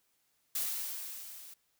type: noise with level ramp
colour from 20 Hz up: blue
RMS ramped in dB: -33 to -51 dBFS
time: 0.55-1.54 s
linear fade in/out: 5 ms
effects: white hiss -75 dBFS RMS until 1.79 s